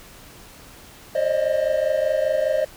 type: tone cluster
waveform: triangle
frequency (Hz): 534 / 603 / 628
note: C5 / D5 / D#5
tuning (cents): +35 / +46 / +16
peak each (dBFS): -21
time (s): 1.15-2.65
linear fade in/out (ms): 5
effects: pink hiss -45 dBFS RMS until 2.76 s

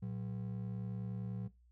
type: ring-modulated tone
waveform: triangle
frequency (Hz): 150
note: D3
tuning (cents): +37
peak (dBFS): -33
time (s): 0.02-1.48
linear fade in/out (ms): 10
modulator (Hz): 35.2
effects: noise-tail reverb RT60 0.2 s tail -18 dB re dry + added 60 Hz sine -63 dBFS peak until 1.71 s

